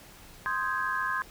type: chord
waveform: sine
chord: Ab major seventh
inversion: first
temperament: equal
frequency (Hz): 1046.5 / 1244.5 / 1568 / 1661.2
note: C6 / Eb6 / G6 / Ab6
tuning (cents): 0 / 0 / 0 / 0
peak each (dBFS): -31 / -36 / -34 / -32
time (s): 0.46-1.22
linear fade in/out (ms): 0
effects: pink hiss -51 dBFS RMS until 1.3 s